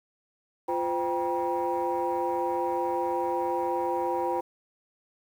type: tone cluster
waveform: sine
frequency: 348.4 / 513 / 788 / 958 Hz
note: F4 / C5 / G5 / A#5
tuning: -4 / -34 / +9 / +47 cents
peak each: -30 dBFS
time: 0.68-4.41 s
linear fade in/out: 10 ms
effects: tanh soft clip ceiling -19 dBFS + 9-bit